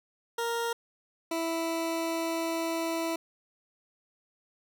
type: tone pair in turn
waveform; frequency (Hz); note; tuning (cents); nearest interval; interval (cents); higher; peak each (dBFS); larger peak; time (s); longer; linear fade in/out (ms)
20% pulse; 466.2 / 329.7; A#4 / E4; 0 / 0; tritone; 600; first; -24; neither; 0.38-0.73 / 1.31-3.16; second; 5
effects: none